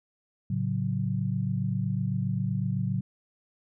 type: chord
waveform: sine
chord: F# minor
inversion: first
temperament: just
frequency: 111 / 138.75 / 185 Hz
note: A2 / C#3 / F#3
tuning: +16 / +2 / 0 cents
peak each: -30 dBFS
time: 0.5-3.01 s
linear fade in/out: 5 ms
effects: none